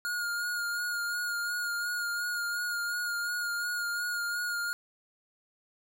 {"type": "tone with vibrato", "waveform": "square", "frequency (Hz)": 1427, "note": "F6", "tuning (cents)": 37, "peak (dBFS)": -31, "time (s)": [0.05, 4.73], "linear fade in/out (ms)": 0, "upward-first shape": "sine", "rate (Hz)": 2.8, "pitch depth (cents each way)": 25, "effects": []}